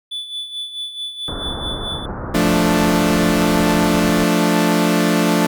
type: tone with tremolo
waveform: triangle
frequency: 3471 Hz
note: A7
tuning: 24 cents flat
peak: -21 dBFS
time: 0.11-2.06 s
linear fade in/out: 10 ms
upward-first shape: sine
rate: 4.6 Hz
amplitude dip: 65%
type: low-pass noise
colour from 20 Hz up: pink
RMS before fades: -27 dBFS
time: 1.28-4.24 s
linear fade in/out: 0 ms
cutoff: 1500 Hz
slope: 48 dB/octave
type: chord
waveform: sawtooth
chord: D minor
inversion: first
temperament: equal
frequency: 174.61 / 220 / 293.7 Hz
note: F3 / A3 / D4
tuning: 0 / 0 / 0 cents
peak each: -14 dBFS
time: 2.34-5.47 s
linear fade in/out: 10 ms
effects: none